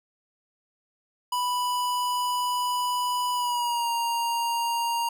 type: tone with pitch glide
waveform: square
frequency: 987.8 to 935.6 Hz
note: B5 to A#5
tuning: 0 to +6 cents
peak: -25 dBFS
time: 1.32-5.09 s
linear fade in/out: 5 ms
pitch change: -94 cents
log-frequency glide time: 3.33-3.9 s
effects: none